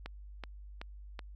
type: click train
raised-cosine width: 0.3 ms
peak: -25 dBFS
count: 4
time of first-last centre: 0.06-1.192 s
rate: 2.65 Hz
effects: added 50 Hz sine -46 dBFS peak until 1.35 s + AAC 64 kbps